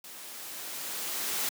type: noise with level ramp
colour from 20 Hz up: white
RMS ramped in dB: -46 to -30 dBFS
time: 0.04-1.49 s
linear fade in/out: 2 ms
effects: high-pass 200 Hz 12 dB/octave